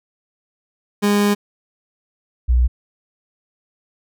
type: tone pair in turn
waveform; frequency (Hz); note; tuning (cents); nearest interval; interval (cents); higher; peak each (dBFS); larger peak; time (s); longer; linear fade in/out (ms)
30% pulse / sine; 204.9 / 61.04; G#3 / B1; -23 / -20; octave + major sixth; 2097; first; -11; neither; 1.02-1.35 / 2.48-2.68; first; 20
effects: none